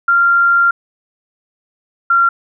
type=tone pair in turn; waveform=sine; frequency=1387 / 1376.6 Hz; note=F6 / F6; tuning=-12 / -25 cents; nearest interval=unison; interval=13 cents; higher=first; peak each=-8 dBFS; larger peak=neither; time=0.08-0.71 / 2.1-2.29 s; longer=first; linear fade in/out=5 ms; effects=none